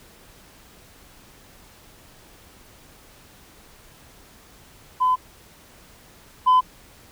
sine tone pair in turn, 1013 / 1013 Hz, B5 / B5, +44 / +44 cents, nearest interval unison, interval 0 cents, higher neither, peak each -15 / -10 dBFS, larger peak second, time 5-5.16 / 6.46-6.61 s, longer first, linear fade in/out 20 ms, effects tanh soft clip ceiling -11 dBFS + pink hiss -50 dBFS RMS until 7.11 s

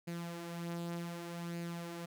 sawtooth tone with flanger, 170.8 Hz, F3, 38 cents flat, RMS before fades -42 dBFS, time 0.07-2.06 s, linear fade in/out 10 ms, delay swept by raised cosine 0.43 to 6.13 ms, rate 0.66 Hz, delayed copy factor +0.5, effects none

